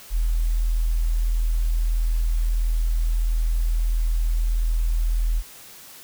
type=tone; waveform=sine; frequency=40.77 Hz; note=E1; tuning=18 cents flat; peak=-18 dBFS; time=0.1-5.43 s; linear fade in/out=50 ms; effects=white hiss -44 dBFS RMS until 6.03 s